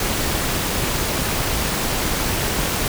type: noise with amplitude modulation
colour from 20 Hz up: pink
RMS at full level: -19 dBFS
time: 0-2.88 s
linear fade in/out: 2 ms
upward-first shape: sine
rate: 286 Hz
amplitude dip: 55%
effects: none